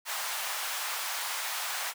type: high-pass noise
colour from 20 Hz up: pink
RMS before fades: -34 dBFS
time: 0.05-1.94 s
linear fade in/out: 50 ms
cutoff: 790 Hz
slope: 24 dB/octave
effects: none